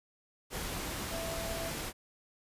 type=tone in noise; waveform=sine; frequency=662 Hz; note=E5; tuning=7 cents sharp; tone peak=-39 dBFS; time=1.1-1.72 s; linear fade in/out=50 ms; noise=pink; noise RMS=-38 dBFS; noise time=0.5-1.93 s; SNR=-4 dB; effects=resampled to 32000 Hz